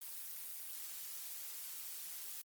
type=noise with amplitude modulation; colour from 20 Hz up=blue; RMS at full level=-44 dBFS; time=0.01-2.42 s; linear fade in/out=10 ms; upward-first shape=sine; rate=165 Hz; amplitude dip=55%; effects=Opus 32 kbps